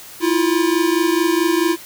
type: tone pair together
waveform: square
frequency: 324.6 / 349.2 Hz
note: E4 / F4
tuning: -27 / 0 cents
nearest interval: minor second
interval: 127 cents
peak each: -18 dBFS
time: 0.2-1.77 s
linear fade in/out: 50 ms
effects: white hiss -38 dBFS RMS until 1.85 s